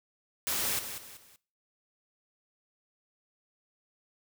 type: noise with echo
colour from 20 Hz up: white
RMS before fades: -31 dBFS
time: 0.47-0.79 s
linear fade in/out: 0 ms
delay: 190 ms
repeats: 3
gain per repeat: -9 dB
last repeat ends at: 1.36 s
effects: noise-tail reverb RT60 0.4 s tail -21 dB re dry